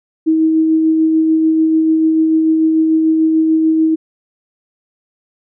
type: tone with tremolo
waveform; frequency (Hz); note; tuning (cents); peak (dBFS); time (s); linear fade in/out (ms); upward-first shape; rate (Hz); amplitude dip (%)
sine; 318.7; D#4; +42; -8; 0.26-3.96; 20; sine; 6.8; 25
effects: none